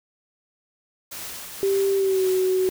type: noise with tremolo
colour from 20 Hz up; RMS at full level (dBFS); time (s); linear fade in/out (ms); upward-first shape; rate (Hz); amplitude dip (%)
white; -34; 1.11-2.7; 10; triangle; 1.9; 40
type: tone with pitch glide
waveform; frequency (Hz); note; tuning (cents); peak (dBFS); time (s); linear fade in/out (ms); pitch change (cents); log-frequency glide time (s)
sine; 392 to 373; G4 to F#4; 0 to +14; -18; 1.63-2.69; 0; -86; 1.95-2.28
effects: none